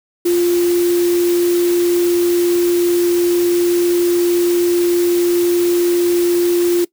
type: tone in noise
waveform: sine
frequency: 349.2 Hz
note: F4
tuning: in tune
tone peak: -11 dBFS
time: 0.25-6.85 s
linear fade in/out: 10 ms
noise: white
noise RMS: -27 dBFS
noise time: 0.25-6.85 s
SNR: +13 dB
effects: noise-tail reverb RT60 0.1 s tail -20 dB re dry